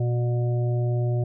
harmonic tone with a mistuned harmonic, 120.6 Hz, B2, 41 cents flat, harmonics 1 / 3 / 5 / 6, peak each -21 / -32 / -35 / -41 dBFS, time 0-1.24 s, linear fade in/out 5 ms, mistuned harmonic 3, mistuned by +17 cents, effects none

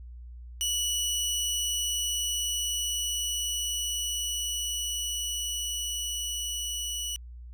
20% pulse tone with level ramp, 2944 Hz, F#7, 9 cents flat, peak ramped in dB -21 to -26 dBFS, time 0.61-7.16 s, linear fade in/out 0 ms, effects added 60 Hz sine -41 dBFS peak until 7.53 s

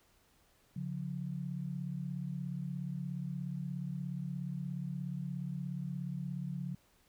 sine tone pair together, 141.2 / 178.1 Hz, C#3 / F3, +32 / +34 cents, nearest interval major third, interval 402 cents, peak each -39 / -39 dBFS, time 0.76-6.75 s, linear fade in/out 5 ms, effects pink hiss -69 dBFS RMS until 7.08 s

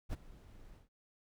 brown noise with ADSR envelope, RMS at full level -36 dBFS, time 0.09-0.89 s, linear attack 42 ms, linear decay 21 ms, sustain -19 dB, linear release 140 ms, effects none

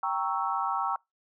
sine chord, G diminished seventh, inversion none, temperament equal, 784 / 932.3 / 1108.7 / 1318.5 Hz, G5 / Bb5 / Db6 / Fb6, 0 / 0 / 0 / 0 cents, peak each -32 dBFS, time 0.03-0.96 s, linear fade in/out 2 ms, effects noise-tail reverb RT60 0.2 s tail -26 dB re dry

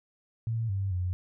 sine tone with pitch steps, 113.8 / 97.5 / 90.4 Hz, A#2 / G2 / F#2, -41 / -9 / -40 cents, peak -27 dBFS, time 0.47-1.13 s, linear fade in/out 0 ms, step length 220 ms, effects none

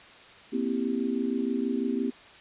sine chord, C dominant seventh, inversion third, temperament just, 235.5 / 261.6 / 327 / 392.4 Hz, Bb3 / C4 / E4 / G4, +18 / 0 / -14 / +2 cents, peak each -30 / -29 / -35 / -33 dBFS, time 0.52-2.11 s, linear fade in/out 20 ms, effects white hiss -50 dBFS RMS until 2.4 s + resampled to 8000 Hz

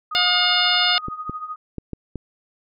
sine tone with tremolo, 1245 Hz, D#6, 1 cent sharp, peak -25 dBFS, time 0.11-1.56 s, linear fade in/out 5 ms, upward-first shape triangle, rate 13 Hz, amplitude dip 80%
harmonic tone, 716 Hz, F5, 43 cents sharp, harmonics 1 / 2 / 3 / 4 / 5 / 6 / 7, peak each -26 / -24 / -26 / -22 / -21 / -24 / -26 dBFS, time 0.15-0.98 s, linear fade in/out 0 ms
clicks, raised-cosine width 3 ms, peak -16 dBFS, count 5, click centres 1.084 / 1.296 / 1.783 / 1.933 / 2.157 s
effects none

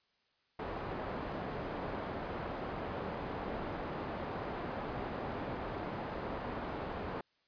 white low-pass noise, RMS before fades -40 dBFS, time 0.59-7.21 s, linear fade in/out 5 ms, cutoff 820 Hz, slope 12 dB/octave, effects white hiss -75 dBFS RMS until 7.47 s + resampled to 11025 Hz

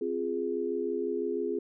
sine chord, F minor, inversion second, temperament equal, 261.6 / 349.2 / 415.3 Hz, C4 / F4 / Ab4, 0 / 0 / 0 cents, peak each -36 / -33 / -31 dBFS, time 0.01-1.59 s, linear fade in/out 5 ms, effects none

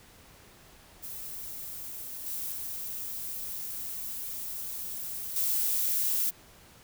violet noise with level steps, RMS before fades -40 / -35 / -37 / -28 dBFS, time 1.02-6.31 s, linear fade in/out 20 ms, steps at 2.26 / 2.52 / 5.36 s, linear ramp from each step 2 ms, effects pink hiss -55 dBFS RMS until 6.83 s

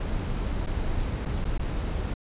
brown noise with dropouts, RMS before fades -28 dBFS, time 0-2.14 s, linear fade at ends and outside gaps 5 ms, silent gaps 0.663-0.669 / 1.253-1.257 / 1.444-1.451 / 1.579-1.594 s, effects resampled to 8000 Hz

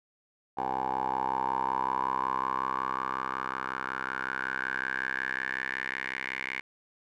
10% pulse tone with band-pass filter sweep, 65.41 Hz, C2, in tune, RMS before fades -32 dBFS, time 0.57-6.61 s, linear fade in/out 10 ms, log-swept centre 780 to 2100 Hz, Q 7.1, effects none

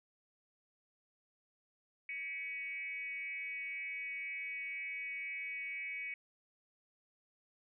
sine tone with frequency modulation, 2249 Hz, C#7, 24 cents sharp, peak -39 dBFS, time 2.09-6.14 s, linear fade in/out 2 ms, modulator 301 Hz, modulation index 0.63, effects none

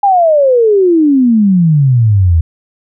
sine exponential sweep, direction down, 824 to 78.6 Hz, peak -5 dBFS, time 0.03-2.41 s, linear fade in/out 5 ms, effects none

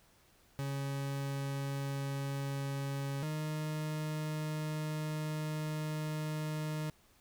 40% pulse tone pair in turn, 138.59 / 153.95 Hz, C#3 / D#3, 0 / -18 cents, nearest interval major second, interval 182 cents, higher second, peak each -34 / -34 dBFS, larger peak neither, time 0.59-3.23 / 3.23-6.9 s, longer second, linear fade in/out 0 ms, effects pink hiss -66 dBFS RMS until 7.2 s

